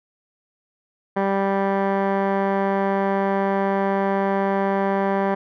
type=tone with low-pass filter; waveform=15% pulse; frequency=196 Hz; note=G3; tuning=in tune; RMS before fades=-21 dBFS; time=1.16-5.35 s; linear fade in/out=10 ms; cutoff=1300 Hz; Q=2.8; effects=none